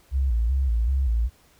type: tone with vibrato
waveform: sine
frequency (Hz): 61.74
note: B1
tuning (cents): 0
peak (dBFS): -19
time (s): 0.11-1.3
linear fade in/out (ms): 50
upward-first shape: square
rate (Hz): 2.6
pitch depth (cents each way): 140
effects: pink hiss -58 dBFS RMS until 1.59 s